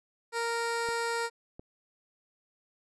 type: tone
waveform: 15% pulse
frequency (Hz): 465.1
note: A#4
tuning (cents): -4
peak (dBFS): -23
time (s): 0.32-1.3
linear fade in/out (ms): 50
type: clicks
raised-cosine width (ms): 2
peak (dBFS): -31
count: 2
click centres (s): 0.888 / 1.595
effects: resampled to 24000 Hz